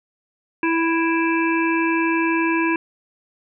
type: harmonic tone with a mistuned harmonic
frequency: 329.6 Hz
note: E4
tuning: in tune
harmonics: 1 / 3 / 5 / 7 / 8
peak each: -19 / -24 / -26 / -27 / -28 dBFS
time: 0.63-2.76 s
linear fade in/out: 2 ms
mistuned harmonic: 7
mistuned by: +31 cents
effects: none